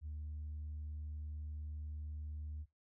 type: tone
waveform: sine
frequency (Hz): 75.7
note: D#2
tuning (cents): -47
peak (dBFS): -40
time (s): 0.01-2.66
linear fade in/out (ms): 50
effects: noise-tail reverb RT60 0.2 s tail -22 dB re dry + tanh soft clip ceiling -39 dBFS